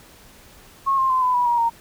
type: tone with pitch steps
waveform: sine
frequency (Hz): 1088 / 1059.5 / 1031.7 / 1004.6 / 978.3 / 952.6 / 927.7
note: C#6 / C6 / C6 / B5 / B5 / A#5 / A#5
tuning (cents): -33 / +21 / -25 / +29 / -17 / +37 / -9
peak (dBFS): -16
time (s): 0.86-1.7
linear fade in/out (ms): 20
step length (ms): 120
effects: pink hiss -48 dBFS RMS until 1.8 s

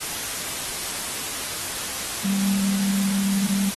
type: tone in noise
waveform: sine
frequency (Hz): 196.2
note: G3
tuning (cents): +2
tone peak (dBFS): -20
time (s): 2.24-3.71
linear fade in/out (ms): 20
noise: white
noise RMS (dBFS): -29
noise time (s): 0-3.75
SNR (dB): +6
effects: AAC 32 kbps

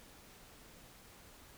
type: silence
effects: pink hiss -58 dBFS RMS until 1.57 s

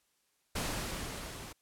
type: noise with level ramp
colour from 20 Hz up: pink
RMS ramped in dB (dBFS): -34 to -46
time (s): 0.55-1.53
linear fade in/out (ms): 10
effects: white hiss -75 dBFS RMS until 1.61 s + low-pass 12000 Hz 12 dB/octave

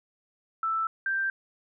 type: tone pair in turn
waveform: sine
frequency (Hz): 1323 / 1573.3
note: E6 / G6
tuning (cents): +6 / +6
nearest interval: minor third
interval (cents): 300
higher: second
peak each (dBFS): -25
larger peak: neither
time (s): 0.63-0.87 / 1.06-1.3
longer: neither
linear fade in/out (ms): 2
effects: none

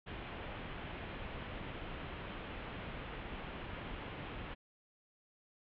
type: low-pass noise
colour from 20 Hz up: pink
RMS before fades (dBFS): -45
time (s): 0.06-4.55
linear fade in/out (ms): 20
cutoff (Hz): 3300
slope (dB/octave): 48
effects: none

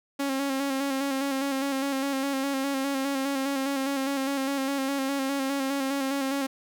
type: tone with vibrato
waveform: sawtooth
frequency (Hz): 273.1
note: C#4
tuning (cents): -26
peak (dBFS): -22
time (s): 0.19-6.47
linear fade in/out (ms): 10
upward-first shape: square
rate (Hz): 4.9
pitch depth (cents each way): 35
effects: none

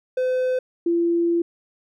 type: tone pair in turn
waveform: triangle / sine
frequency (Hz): 510 / 340.4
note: C5 / F4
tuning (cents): -44 / -44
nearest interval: perfect fifth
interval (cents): 700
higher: first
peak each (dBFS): -17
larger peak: neither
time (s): 0.17-0.59 / 0.86-1.42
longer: second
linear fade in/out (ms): 5
effects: none

